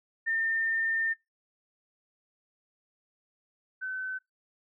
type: tone pair in turn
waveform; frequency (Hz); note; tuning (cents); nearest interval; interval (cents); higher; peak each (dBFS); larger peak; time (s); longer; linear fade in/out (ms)
sine; 1809 / 1521.2; A6 / F#6; +48 / +48; minor third; 300; first; -26 / -32; first; 0.26-1.14 / 3.81-4.19; first; 20
effects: noise-tail reverb RT60 0.2 s tail -24 dB re dry